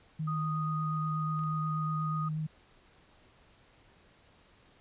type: tone with vibrato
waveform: sine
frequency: 155.56 Hz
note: D#3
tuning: in tune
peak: -31 dBFS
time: 0.19-2.47 s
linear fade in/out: 10 ms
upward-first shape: triangle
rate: 8.3 Hz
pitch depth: 19 cents each way
type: tone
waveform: sine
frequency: 1241 Hz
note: D#6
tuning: 5 cents flat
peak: -34 dBFS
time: 0.27-2.29 s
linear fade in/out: 10 ms
type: clicks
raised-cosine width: 0.3 ms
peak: -38 / -42 dBFS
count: 2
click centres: 1.392 / 1.437 s
effects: pink hiss -62 dBFS RMS until 4.8 s + resampled to 8000 Hz

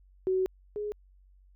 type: tone pair in turn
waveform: sine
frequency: 374.9 / 417.5 Hz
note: F#4 / G#4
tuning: +23 / +9 cents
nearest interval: major second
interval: 186 cents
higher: second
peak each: -24 / -31 dBFS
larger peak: first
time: 0.27-0.46 / 0.76-0.92 s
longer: first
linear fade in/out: 0 ms
effects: added 47 Hz sine -56 dBFS peak until 1.55 s

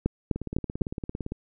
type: two click trains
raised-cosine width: 3 ms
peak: -10 / -19 dBFS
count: 4 / 18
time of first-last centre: 0.06-0.818 / 0.36-1.32 s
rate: 3.96 / 17.7 Hz
effects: none

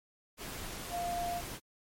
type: tone in noise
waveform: sine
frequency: 698.5 Hz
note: F5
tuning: in tune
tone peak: -33 dBFS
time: 0.9-1.42 s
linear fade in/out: 50 ms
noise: pink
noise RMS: -42 dBFS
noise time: 0.37-1.6 s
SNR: +6 dB
effects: MP3 64 kbps

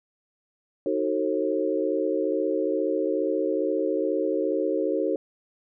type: chord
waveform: sine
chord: D# diminished seventh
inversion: none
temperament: just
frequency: 311.1 / 373.4 / 448 / 537.6 Hz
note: D#4 / F#4 / A4 / C5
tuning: 0 / +16 / +31 / +47 cents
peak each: -28 dBFS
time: 0.86-5.16 s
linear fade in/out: 2 ms
effects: none

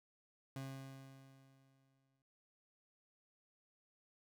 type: tone with exponential decay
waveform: 30% pulse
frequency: 134.6 Hz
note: C3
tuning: 49 cents sharp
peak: -40 dBFS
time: 0.56-2.22 s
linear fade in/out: 2 ms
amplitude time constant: 360 ms
effects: none

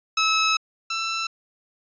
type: tone pair in turn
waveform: 15% pulse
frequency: 1296 / 1334 Hz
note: E6 / E6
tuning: -30 / +20 cents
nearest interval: minor second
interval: 50 cents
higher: second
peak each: -12 / -18 dBFS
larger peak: first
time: 0.17-0.57 / 0.9-1.27 s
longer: first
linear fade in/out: 5 ms
effects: resampled to 16000 Hz

